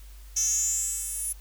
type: tone with high-pass filter sweep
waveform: 10% pulse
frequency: 439.6 Hz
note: A4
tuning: 2 cents flat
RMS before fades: -28 dBFS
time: 0.36-1.33 s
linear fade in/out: 10 ms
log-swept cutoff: 6000 to 10000 Hz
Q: 9.1
effects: added 50 Hz sine -43 dBFS peak until 1.4 s + white hiss -56 dBFS RMS until 1.4 s